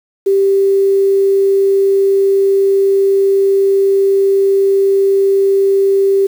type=tone with quantisation; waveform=sine; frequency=392 Hz; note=G4; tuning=in tune; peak=-8 dBFS; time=0.26-6.27 s; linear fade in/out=10 ms; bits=6; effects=none